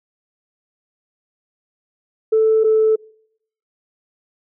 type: tone pair in turn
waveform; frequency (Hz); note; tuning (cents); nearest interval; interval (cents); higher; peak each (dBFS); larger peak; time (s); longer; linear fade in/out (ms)
sine; 440 / 437.6; A4 / A4; 0 / -9; unison; 9; first; -10; neither; 2.32-2.64 / 2.64-2.96; neither; 10
effects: noise-tail reverb RT60 0.7 s tail -26 dB re dry + tanh soft clip ceiling -7 dBFS